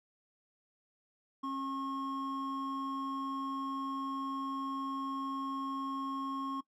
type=tone pair together; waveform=triangle; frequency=271.1 / 1084.4 Hz; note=C#4 / C#6; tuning=-38 / -38 cents; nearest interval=2 octaves; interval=2400 cents; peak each=-36 / -36 dBFS; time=1.43-6.61 s; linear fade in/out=10 ms; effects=noise-tail reverb RT60 0.1 s tail -19 dB re dry